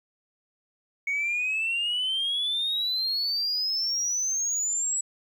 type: exponential sweep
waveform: sine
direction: up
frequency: 2217 to 7840 Hz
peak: -23 dBFS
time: 1.07-5.01 s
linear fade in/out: 5 ms
effects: tanh soft clip ceiling -22 dBFS + 10-bit